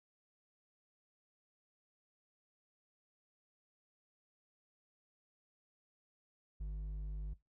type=tone with hard clipping; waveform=sine; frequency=50.8 Hz; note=G#1; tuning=38 cents flat; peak=-40 dBFS; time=6.6-7.34 s; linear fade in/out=10 ms; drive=5 dB; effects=noise-tail reverb RT60 0.2 s tail -19 dB re dry